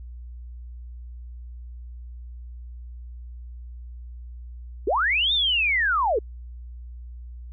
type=linear two-way sweep; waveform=sine; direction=up then down; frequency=324.1 to 3695 to 382.4 Hz; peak=-19 dBFS; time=4.87-6.19 s; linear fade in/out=5 ms; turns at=5.33 s; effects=added 60 Hz sine -36 dBFS peak until 7.52 s